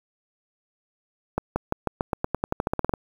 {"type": "accelerating click train", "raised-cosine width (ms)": 1, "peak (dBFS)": -9, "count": 17, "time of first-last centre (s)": [1.38, 2.938], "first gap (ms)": 180, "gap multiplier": 0.91, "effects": ["7-bit"]}